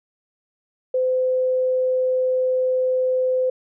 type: tone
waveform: sine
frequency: 512 Hz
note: C5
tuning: 38 cents flat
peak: -17 dBFS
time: 0.94-3.5 s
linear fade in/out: 5 ms
effects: none